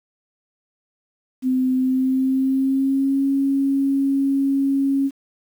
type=tone with pitch glide; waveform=sine; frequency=257.5 to 274.4 Hz; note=C4 to C#4; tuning=-28 to -17 cents; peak=-16 dBFS; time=1.42-5.11 s; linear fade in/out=50 ms; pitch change=+111 cents; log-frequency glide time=1.75-3.25 s; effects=8-bit